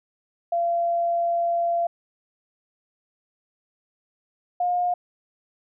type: tone pair in turn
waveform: sine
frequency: 685 / 712.4 Hz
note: F5 / F5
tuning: -34 / +34 cents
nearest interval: minor second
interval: 68 cents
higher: second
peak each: -20 dBFS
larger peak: neither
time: 0.52-1.87 / 4.6-4.94 s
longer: first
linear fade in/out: 5 ms
effects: none